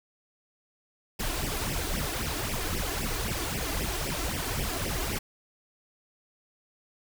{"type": "noise with flanger", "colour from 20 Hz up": "pink", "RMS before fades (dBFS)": -31, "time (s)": [1.19, 5.19], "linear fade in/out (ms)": 10, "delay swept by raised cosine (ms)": [0.36, 2.96], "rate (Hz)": 3.8, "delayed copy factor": 0.9, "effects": []}